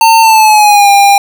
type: tone with pitch glide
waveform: square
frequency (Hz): 900 to 801.8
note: A5 to G5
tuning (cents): +39 to +39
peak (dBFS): -3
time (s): 0.01-1.18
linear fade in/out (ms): 2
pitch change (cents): -200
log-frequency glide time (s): 0.22-0.9
effects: none